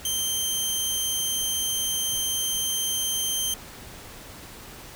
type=tone; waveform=15% pulse; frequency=3136 Hz; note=G7; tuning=in tune; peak=-17 dBFS; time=0.05-3.54 s; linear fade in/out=2 ms; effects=pink hiss -43 dBFS RMS until 4.95 s